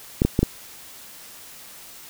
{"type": "clicks", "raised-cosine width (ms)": 3, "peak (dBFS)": -4, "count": 4, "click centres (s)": [0.219, 0.25, 0.391, 0.43], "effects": ["white hiss -43 dBFS RMS until 2.09 s"]}